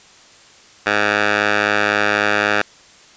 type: tone with band-pass filter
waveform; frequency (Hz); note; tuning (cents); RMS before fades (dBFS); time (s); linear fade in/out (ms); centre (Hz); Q
10% pulse; 103.83; G#2; 0; -17; 0.86-2.62; 5; 1700; 1.3
effects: white hiss -46 dBFS RMS until 3.16 s + resampled to 16000 Hz